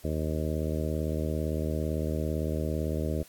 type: harmonic tone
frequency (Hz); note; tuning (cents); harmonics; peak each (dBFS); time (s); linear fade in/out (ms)
77.78; D#2; 0; 1 / 2 / 3 / 4 / 5 / 6 / 7 / 8; -31 / -34 / -36 / -37 / -38 / -39 / -39 / -40; 0.04-3.23; 5
effects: white hiss -55 dBFS RMS until 3.28 s + AAC 64 kbps